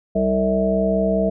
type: harmonic tone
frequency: 64.7 Hz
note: C2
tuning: 19 cents flat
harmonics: 1 / 3 / 5 / 7 / 9 / 10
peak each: -30 / -20 / -30 / -23 / -31 / -20 dBFS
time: 0.15-1.3 s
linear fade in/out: 10 ms
effects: none